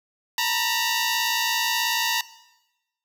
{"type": "tone pair together", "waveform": "10% pulse", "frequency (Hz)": [907.6, 966], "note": ["A#5", "B5"], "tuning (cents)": [-47, -39], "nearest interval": "minor second", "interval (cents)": 108, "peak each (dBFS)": -16, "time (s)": [0.38, 2.21], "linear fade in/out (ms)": 2, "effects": ["noise-tail reverb RT60 1.0 s tail -18 dB re dry"]}